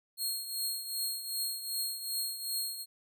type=tone with tremolo; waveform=15% pulse; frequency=4259 Hz; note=C8; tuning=30 cents sharp; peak=-24 dBFS; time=0.17-2.86 s; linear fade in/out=50 ms; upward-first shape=triangle; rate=2.6 Hz; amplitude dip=70%; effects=none